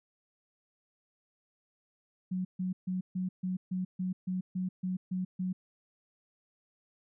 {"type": "tone bursts", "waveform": "sine", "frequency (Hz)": 184.3, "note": "F#3", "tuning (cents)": -7, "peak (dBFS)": -30, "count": 12, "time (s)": [2.31, 5.53], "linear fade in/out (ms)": 10, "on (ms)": 140, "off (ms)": 140, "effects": []}